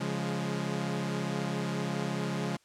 sawtooth chord, Db major, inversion none, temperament equal with one note detuned, 140.04 / 174.61 / 207.7 Hz, Db3 / F3 / Ab3, +18 / 0 / 0 cents, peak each -31 dBFS, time 0-2.57 s, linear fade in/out 10 ms, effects white hiss -66 dBFS RMS until 2.64 s + low-pass 8000 Hz 12 dB/octave

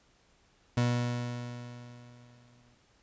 30% pulse tone with exponential decay, 121.2 Hz, B2, 32 cents flat, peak -21 dBFS, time 0.77-2.75 s, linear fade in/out 5 ms, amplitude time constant 430 ms, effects pink hiss -66 dBFS RMS until 3.02 s + resampled to 16000 Hz

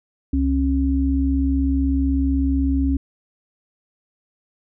sine tone pair together, 68 / 272 Hz, C#2 / C#4, -33 / -33 cents, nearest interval 2 octaves, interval 2400 cents, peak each -19 / -19 dBFS, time 0.33-2.97 s, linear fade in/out 5 ms, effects none

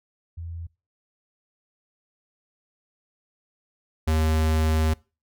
sine / square tone pair in turn, 84 / 78.82 Hz, E2 / D#2, +33 / +23 cents, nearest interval minor second, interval 110 cents, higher first, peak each -32 / -20 dBFS, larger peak second, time 0.37-0.67 / 4.07-4.94 s, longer second, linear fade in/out 10 ms, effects noise-tail reverb RT60 0.3 s tail -23 dB re dry

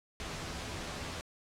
pink noise with comb filter, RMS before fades -40 dBFS, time 0.2-1.21 s, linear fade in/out 0 ms, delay 12 ms, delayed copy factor +0.6, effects low-pass 7000 Hz 12 dB/octave

